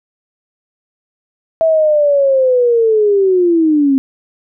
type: linear sweep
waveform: sine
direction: down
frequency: 656 to 263.7 Hz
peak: -8 dBFS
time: 1.61-3.98 s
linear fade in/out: 0 ms
effects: none